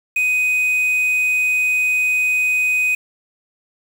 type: tone with quantisation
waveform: triangle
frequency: 2500 Hz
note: D#7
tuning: 8 cents sharp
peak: -13 dBFS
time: 0.16-2.95 s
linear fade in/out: 5 ms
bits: 6
effects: none

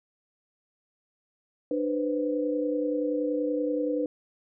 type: tone cluster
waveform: sine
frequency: 298.7 / 495.5 / 526 Hz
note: D4 / B4 / C5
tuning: +29 / +6 / +9 cents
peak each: -28 / -28 / -36 dBFS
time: 1.71-4.06 s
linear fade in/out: 2 ms
effects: none

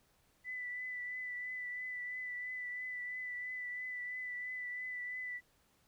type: tone with vibrato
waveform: sine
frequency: 1989 Hz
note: B6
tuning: 12 cents sharp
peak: -39 dBFS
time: 0.44-5.41 s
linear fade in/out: 50 ms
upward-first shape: triangle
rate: 3 Hz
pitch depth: 25 cents each way
effects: pink hiss -72 dBFS RMS until 5.87 s

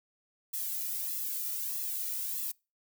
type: noise with flanger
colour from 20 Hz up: violet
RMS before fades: -35 dBFS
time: 0.53-2.52 s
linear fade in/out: 10 ms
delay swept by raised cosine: 1.3 to 1.88 ms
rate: 1.6 Hz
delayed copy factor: -0.85
effects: noise-tail reverb RT60 0.3 s tail -26 dB re dry

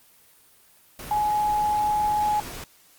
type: tone in noise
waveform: sine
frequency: 841 Hz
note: G#5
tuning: 22 cents sharp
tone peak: -20 dBFS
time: 1.11-2.4 s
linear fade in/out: 2 ms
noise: pink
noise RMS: -37 dBFS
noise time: 0.99-2.64 s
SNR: +14 dB
effects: white hiss -56 dBFS RMS until 2.98 s + Opus 24 kbps

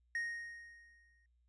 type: tone with exponential decay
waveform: triangle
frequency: 1864.7 Hz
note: A#6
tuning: in tune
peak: -32 dBFS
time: 0.15-1.26 s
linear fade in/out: 2 ms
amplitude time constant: 240 ms
effects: added 60 Hz sine -70 dBFS peak until 1.48 s + resampled to 22050 Hz

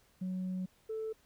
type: tone pair in turn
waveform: sine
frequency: 185 / 440 Hz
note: F#3 / A4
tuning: 0 / 0 cents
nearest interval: octave + minor third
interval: 1500 cents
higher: second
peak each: -32 / -34 dBFS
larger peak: first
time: 0.21-0.66 / 0.89-1.13 s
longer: first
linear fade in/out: 10 ms
effects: tanh soft clip ceiling -32 dBFS + pink hiss -68 dBFS RMS until 1.25 s

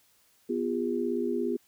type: tone cluster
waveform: sine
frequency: 247.5 / 348.1 / 405.3 Hz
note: B3 / F4 / G#4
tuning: +4 / -6 / -42 cents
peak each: -31 dBFS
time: 0.49-1.57 s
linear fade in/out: 10 ms
effects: white hiss -65 dBFS RMS until 1.67 s

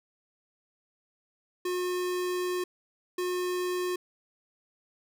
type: tone pair in turn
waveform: square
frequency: 360.9 / 360.9 Hz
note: F#4 / F#4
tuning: -43 / -43 cents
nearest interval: unison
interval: 0 cents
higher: neither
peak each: -29 / -29 dBFS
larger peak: neither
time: 1.65-2.64 / 3.18-3.96 s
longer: first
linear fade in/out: 5 ms
effects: none

